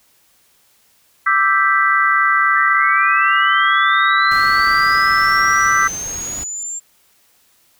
sine chord, E minor seventh, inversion third, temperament equal, 1174.7 / 1318.5 / 1568 / 1975.5 Hz, D6 / E6 / G6 / B6, 0 / 0 / 0 / 0 cents, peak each -17 dBFS, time 1.26-5.88 s, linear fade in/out 10 ms
sine linear sweep, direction up, 1754 to 7400 Hz, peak -23 dBFS, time 2.55-6.8 s, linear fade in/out 20 ms
pink noise, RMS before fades -33 dBFS, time 4.31-6.44 s, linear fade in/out 5 ms
effects white hiss -56 dBFS RMS until 7.79 s

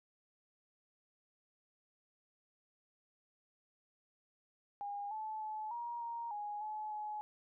sine tone with pitch steps, 812 / 867 / 861 / 947 / 935 / 830 / 855 / 846 Hz, G#5 / A5 / A5 / A#5 / A#5 / G#5 / A5 / G#5, -39 / -26 / -38 / +27 / +5 / -1 / -50 / +32 cents, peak -39 dBFS, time 4.81-7.21 s, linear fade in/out 0 ms, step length 300 ms, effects none

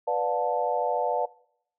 sine chord, B half-diminished seventh, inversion none, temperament equal with one note detuned, 493.9 / 587.3 / 715.2 / 880 Hz, B4 / D5 / F5 / A5, 0 / 0 / +41 / 0 cents, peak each -29 dBFS, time 0.07-1.26 s, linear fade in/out 10 ms, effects noise-tail reverb RT60 0.7 s tail -23 dB re dry

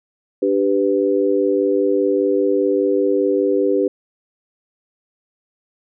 sine chord, G major, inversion second, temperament equal with one note detuned, 293.7 / 392 / 497 Hz, D4 / G4 / B4, 0 / 0 / +11 cents, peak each -20 / -17 / -19 dBFS, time 0.42-3.88 s, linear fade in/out 5 ms, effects none

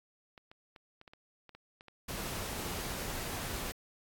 clicks, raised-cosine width 0.3 ms, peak -36 dBFS, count 10, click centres 0.378 / 0.515 / 0.762 / 1.014 / 1.078 / 1.135 / 1.493 / 1.55 / 1.809 / 1.883 s
pink noise, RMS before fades -39 dBFS, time 2.08-3.72 s, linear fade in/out 10 ms
effects AAC 64 kbps

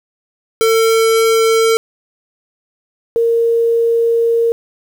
square / sine tone pair in turn, 450.2 / 462.9 Hz, A4 / A#4, +40 / -12 cents, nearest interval unison, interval 48 cents, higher second, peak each -10 dBFS, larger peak neither, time 0.61-1.77 / 3.16-4.52 s, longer second, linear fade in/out 0 ms, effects 7-bit

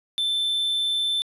triangle tone, 3538 Hz, A7, 9 cents sharp, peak -20 dBFS, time 0.18-1.22 s, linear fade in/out 0 ms, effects resampled to 32000 Hz

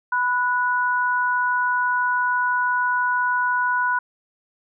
sine tone pair together, 994 / 1467.9 Hz, B5 / F#6, +11 / -14 cents, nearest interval perfect fifth, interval 675 cents, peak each -21 dBFS, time 0.12-3.99 s, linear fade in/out 5 ms, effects none

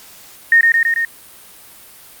sine tone with echo, 1844 Hz, A#6, 19 cents flat, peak -6 dBFS, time 0.52-0.61 s, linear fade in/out 2 ms, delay 110 ms, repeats 4, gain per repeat -2 dB, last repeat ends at 1.05 s, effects white hiss -41 dBFS RMS until 2.2 s + Opus 48 kbps

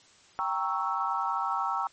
sine chord, G diminished seventh, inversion none, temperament equal, 784 / 932.3 / 1108.7 / 1318.5 Hz, G5 / Bb5 / Db6 / Fb6, 0 / 0 / 0 / 0 cents, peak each -33 / -32 / -33 / -31 dBFS, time 0.39-1.87 s, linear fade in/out 0 ms, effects white hiss -58 dBFS RMS until 1.92 s + MP3 32 kbps

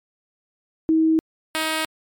sine / 5% pulse tone pair in turn, 319.7 / 316 Hz, D#4 / D#4, +47 / +27 cents, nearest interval unison, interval 20 cents, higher first, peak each -14 / -10 dBFS, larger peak second, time 0.89-1.19 / 1.55-1.85 s, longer neither, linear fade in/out 0 ms, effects MP3 96 kbps

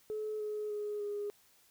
sine tone with pitch steps, 429 / 423.1 / 417.3 / 411.5 Hz, A4 / G#4 / G#4 / G#4, -44 / +32 / +8 / -16 cents, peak -34 dBFS, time 0.1-1.3 s, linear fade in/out 0 ms, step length 300 ms, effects tanh soft clip ceiling -30 dBFS + white hiss -66 dBFS RMS until 1.7 s

